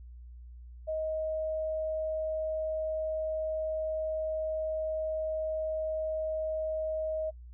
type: tone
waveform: sine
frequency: 629 Hz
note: D#5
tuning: 19 cents sharp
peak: -30 dBFS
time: 0.87-7.31 s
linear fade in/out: 20 ms
effects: noise-tail reverb RT60 0.1 s tail -25 dB re dry + added 60 Hz sine -45 dBFS peak until 7.53 s